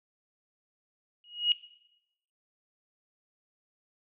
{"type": "tone with exponential growth", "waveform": "sine", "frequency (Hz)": 2888, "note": "F#7", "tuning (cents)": -43, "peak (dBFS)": -18, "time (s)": [1.24, 1.52], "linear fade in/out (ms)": 1, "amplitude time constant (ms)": 60, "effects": ["noise-tail reverb RT60 0.8 s tail -17 dB re dry"]}